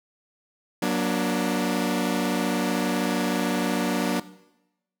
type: chord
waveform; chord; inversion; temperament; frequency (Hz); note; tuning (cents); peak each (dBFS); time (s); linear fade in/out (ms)
sawtooth; Gb augmented; none; equal with one note detuned; 185 / 237.8 / 293.7; Gb3 / Bb3 / D4; 0 / +35 / 0; -23; 0.82-4.2; 5
effects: noise-tail reverb RT60 0.9 s tail -17 dB re dry